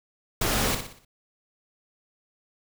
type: noise with echo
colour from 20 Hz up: pink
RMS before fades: -25 dBFS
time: 0.41-0.75 s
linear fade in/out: 5 ms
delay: 60 ms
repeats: 5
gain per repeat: -7 dB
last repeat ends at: 1.05 s
effects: none